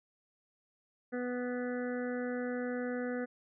harmonic tone, 247.2 Hz, B3, 2 cents sharp, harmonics 1 / 2 / 3 / 5 / 6 / 7 / 8, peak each -36 / -37 / -48 / -52 / -46 / -48 / -52 dBFS, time 1.12-3.26 s, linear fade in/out 20 ms, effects none

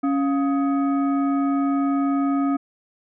sine tone with frequency modulation, 277.2 Hz, C#4, in tune, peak -18 dBFS, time 0.03-2.57 s, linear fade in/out 10 ms, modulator 979 Hz, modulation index 0.53, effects none

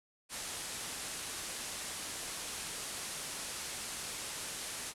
white low-pass noise, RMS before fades -42 dBFS, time 0.29-4.94 s, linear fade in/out 50 ms, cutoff 11000 Hz, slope 48 dB/octave, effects none

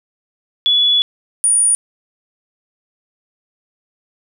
sine tone pair in turn, 3414 / 9507 Hz, G#7 / D9, +47 / +20 cents, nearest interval octave + tritone, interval 1773 cents, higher second, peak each -10 dBFS, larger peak neither, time 0.66-1.02 / 1.44-1.75 s, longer first, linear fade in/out 0 ms, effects none

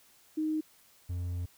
sine / triangle tone pair in turn, 311.1 / 88.16 Hz, D#4 / F2, 0 / +17 cents, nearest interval octave + minor seventh, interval 2183 cents, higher first, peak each -28 / -30 dBFS, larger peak first, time 0.37-0.61 / 1.09-1.46 s, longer second, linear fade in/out 10 ms, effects white hiss -62 dBFS RMS until 1.57 s

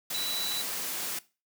sine tone in noise, 3951 Hz, B7, in tune, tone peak -31 dBFS, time 0.14-0.62 s, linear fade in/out 5 ms, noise white, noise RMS -34 dBFS, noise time 0.1-1.19 s, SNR 0 dB, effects noise-tail reverb RT60 0.3 s tail -19 dB re dry + high-pass 150 Hz 12 dB/octave

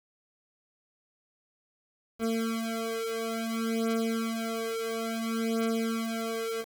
25% pulse beating tone pair, 226.1 / 226.68 Hz, A3 / A#3, +47 / -48 cents, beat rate 0.58 Hz, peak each -28 dBFS, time 2.19-6.65 s, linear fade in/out 50 ms, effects 8-bit

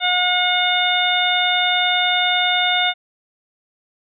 harmonic tone, 722 Hz, F#5, 43 cents flat, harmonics 1 / 2 / 3 / 4 / 5, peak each -21 / -23 / -22 / -25 / -19 dBFS, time 0-2.94 s, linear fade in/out 50 ms, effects none

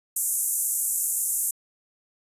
white band-pass noise, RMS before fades -26 dBFS, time 0.16-1.51 s, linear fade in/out 5 ms, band 7100 to 13000 Hz, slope 48 dB/octave, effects resampled to 32000 Hz

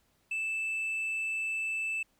triangle tone with tanh clipping, 2637 Hz, E7, in tune, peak -31 dBFS, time 0.31-2.03 s, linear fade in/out 5 ms, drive 7 dB, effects pink hiss -71 dBFS RMS until 2.19 s

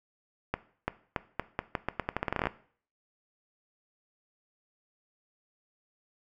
accelerating click train, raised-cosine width 0.5 ms, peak -13 dBFS, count 19, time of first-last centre 0.54-2.47 s, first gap 340 ms, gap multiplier 0.83, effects noise-tail reverb RT60 0.5 s tail -17 dB re dry

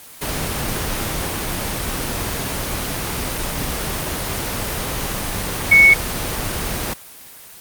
sine tone in noise, 2214 Hz, C#7, 3 cents flat, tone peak -6 dBFS, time 5.71-5.94 s, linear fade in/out 10 ms, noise pink, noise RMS -23 dBFS, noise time 0.21-6.94 s, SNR +14 dB, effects white hiss -40 dBFS RMS until 7.6 s + Opus 24 kbps

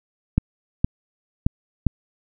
clicks, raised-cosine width 5 ms, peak -4 dBFS, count 4, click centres 0.38 / 0.845 / 1.465 / 1.867 s, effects none

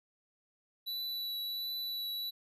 square tone with vibrato, 3951 Hz, B7, in tune, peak -36 dBFS, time 0.86-2.31 s, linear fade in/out 20 ms, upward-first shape triangle, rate 1.4 Hz, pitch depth 13 cents each way, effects none

